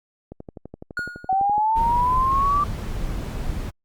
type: click train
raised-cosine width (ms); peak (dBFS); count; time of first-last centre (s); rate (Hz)
2; -22; 16; 0.32-1.581; 11.9
type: tone with exponential decay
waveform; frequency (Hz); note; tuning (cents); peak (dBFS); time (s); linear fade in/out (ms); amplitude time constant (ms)
triangle; 1440; F#6; -47; -20; 0.97-1.43; 2; 98
type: linear sweep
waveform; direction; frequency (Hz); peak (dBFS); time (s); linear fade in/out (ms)
sine; up; 751 to 1174.7; -17; 1.29-2.64; 5
type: noise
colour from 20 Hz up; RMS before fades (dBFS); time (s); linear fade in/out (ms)
brown; -27; 1.75-3.71; 20
effects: Opus 48 kbps